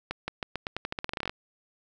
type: accelerating click train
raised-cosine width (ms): 0.3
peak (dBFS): -15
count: 18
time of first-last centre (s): 0.11-1.295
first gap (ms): 170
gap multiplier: 0.87
effects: none